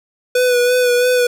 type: tone with vibrato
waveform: square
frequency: 493.9 Hz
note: B4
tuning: in tune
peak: -12 dBFS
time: 0.35-1.27 s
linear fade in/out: 5 ms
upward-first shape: sine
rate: 3 Hz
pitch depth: 27 cents each way
effects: none